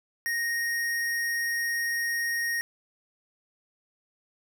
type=tone; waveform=square; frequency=1864.7 Hz; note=A#6; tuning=in tune; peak=-27 dBFS; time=0.26-2.61 s; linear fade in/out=0 ms; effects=none